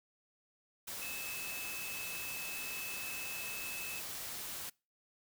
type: tone in noise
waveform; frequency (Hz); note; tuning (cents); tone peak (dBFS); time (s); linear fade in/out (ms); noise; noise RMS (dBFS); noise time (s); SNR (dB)
sine; 2604; E7; -22; -43; 1.01-4; 10; white; -43; 0.87-4.7; -3
effects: noise-tail reverb RT60 0.3 s tail -25 dB re dry